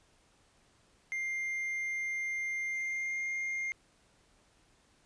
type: tone with pitch glide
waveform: triangle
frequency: 2100 to 2117 Hz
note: C7 to C7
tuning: +6 to +20 cents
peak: -31 dBFS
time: 1.12-3.72 s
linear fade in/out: 0 ms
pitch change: +14 cents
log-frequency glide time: 2.69-3.21 s
effects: pink hiss -67 dBFS RMS until 5.05 s + resampled to 22050 Hz